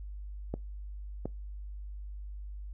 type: clicks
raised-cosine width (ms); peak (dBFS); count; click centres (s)
2; -20 / -20; 2; 0.54 / 1.256
effects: noise-tail reverb RT60 0.2 s tail -24 dB re dry + added 50 Hz sine -39 dBFS peak until 2.73 s